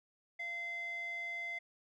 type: tone with band-pass filter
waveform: square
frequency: 689 Hz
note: F5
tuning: 24 cents flat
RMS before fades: -41 dBFS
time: 0.39-1.59 s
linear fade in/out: 10 ms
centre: 1900 Hz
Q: 8.9
effects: none